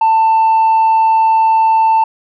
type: tone with tanh clipping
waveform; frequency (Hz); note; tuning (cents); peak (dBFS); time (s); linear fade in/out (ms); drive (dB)
triangle; 890; A5; +20; -8; 0.01-2.04; 5; 6
effects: none